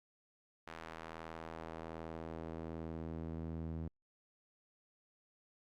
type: tone with band-pass filter sweep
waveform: sawtooth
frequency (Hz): 81.3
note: E2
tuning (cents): -23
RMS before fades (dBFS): -45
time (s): 0.67-3.88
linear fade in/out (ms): 5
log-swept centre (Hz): 1500 to 170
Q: 0.78
effects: Opus 48 kbps